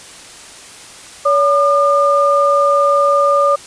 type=tone pair together; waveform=sine; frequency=567.7 / 1207 Hz; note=C#5 / D6; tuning=+41 / +47 cents; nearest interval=octave + minor second; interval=1306 cents; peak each=-12 dBFS; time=1.25-3.56 s; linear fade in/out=10 ms; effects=white hiss -36 dBFS RMS until 3.66 s + resampled to 22050 Hz